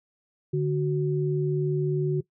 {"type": "tone pair together", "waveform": "sine", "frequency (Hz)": [147.17, 370], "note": ["D3", "F#4"], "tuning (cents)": [4, 0], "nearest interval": "octave + major third", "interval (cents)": 1596, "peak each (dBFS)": [-24, -26], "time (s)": [0.53, 2.21], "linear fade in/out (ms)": 10, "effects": ["noise-tail reverb RT60 0.1 s tail -19 dB re dry"]}